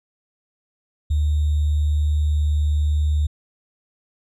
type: tone with sample-and-hold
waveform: sine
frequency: 74.9 Hz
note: D2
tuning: 35 cents sharp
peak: -16 dBFS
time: 1.1-3.27 s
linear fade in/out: 10 ms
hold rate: 3675 Hz
effects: resampled to 24000 Hz